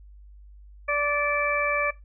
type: harmonic tone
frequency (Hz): 582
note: D5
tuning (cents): -16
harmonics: 1 / 2 / 3 / 4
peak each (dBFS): -27 / -28 / -30 / -27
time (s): 0.88-1.91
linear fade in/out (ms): 10
effects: noise-tail reverb RT60 0.2 s tail -19 dB re dry + added 50 Hz sine -45 dBFS peak until 2.04 s